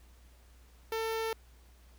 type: tone with notch filter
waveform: sawtooth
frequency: 447.6 Hz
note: A4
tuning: 30 cents sharp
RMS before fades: -34 dBFS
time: 0.92-1.33 s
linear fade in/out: 2 ms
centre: 7900 Hz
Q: 1.8
effects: added 60 Hz sine -56 dBFS peak until 1.98 s + pink hiss -65 dBFS RMS until 1.98 s